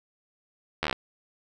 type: slowing click train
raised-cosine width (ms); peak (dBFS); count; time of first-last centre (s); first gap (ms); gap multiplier
0.3; -10; 8; 0.83-0.928; 12; 1.05
effects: none